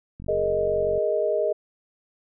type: click train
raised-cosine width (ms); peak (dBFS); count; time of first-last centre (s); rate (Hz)
5; -27; 37; 0.2-0.978; 46.3
type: chord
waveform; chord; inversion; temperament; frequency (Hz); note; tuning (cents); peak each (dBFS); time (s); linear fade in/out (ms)
sine; Ab suspended second; none; equal; 415.3 / 466.2 / 622.3; Ab4 / Bb4 / Eb5; 0 / 0 / 0; -26 / -27 / -23; 0.28-1.53; 10
effects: none